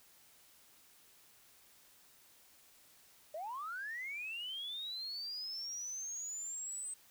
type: linear sweep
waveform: sine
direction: up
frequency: 588 to 8260 Hz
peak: -39 dBFS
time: 3.34-6.94 s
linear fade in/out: 5 ms
effects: tanh soft clip ceiling -35 dBFS + white hiss -64 dBFS RMS until 7.1 s